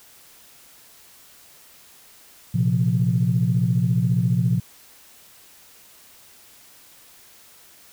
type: chord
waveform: sine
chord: Bb suspended second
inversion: none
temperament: just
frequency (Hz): 116.54 / 131.11 / 174.81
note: Bb2 / C3 / F3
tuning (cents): 0 / +4 / +2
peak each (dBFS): -21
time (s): 2.54-4.6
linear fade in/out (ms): 10
effects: tanh soft clip ceiling -8 dBFS + white hiss -50 dBFS RMS until 7.92 s